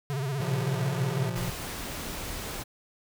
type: tone with vibrato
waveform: square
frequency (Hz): 136.9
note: C#3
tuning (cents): -21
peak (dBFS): -29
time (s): 0.1-1.29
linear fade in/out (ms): 0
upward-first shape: sine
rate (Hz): 16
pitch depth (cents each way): 120
type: chord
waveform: square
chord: Bb suspended second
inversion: none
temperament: just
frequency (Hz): 116.54 / 131.11 / 174.81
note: Bb2 / C3 / F3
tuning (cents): 0 / +4 / +2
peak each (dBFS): -35 / -35 / -35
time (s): 0.4-1.5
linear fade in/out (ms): 5
type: noise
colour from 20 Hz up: pink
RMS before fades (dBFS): -36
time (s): 1.35-2.64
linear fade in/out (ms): 20
effects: none